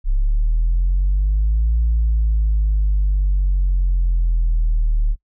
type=linear two-way sweep; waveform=sine; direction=up then down; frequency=32.7 to 56.9 to 36.77 Hz; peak=-12 dBFS; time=0.04-5.16 s; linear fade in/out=50 ms; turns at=1.78 s; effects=noise-tail reverb RT60 0.1 s tail -22 dB re dry + tanh soft clip ceiling -11 dBFS